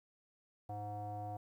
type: tone with low-pass filter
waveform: square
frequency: 103.83 Hz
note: G#2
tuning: in tune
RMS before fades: -43 dBFS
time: 0.69-1.37 s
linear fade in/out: 5 ms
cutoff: 750 Hz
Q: 9.6
effects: 12-bit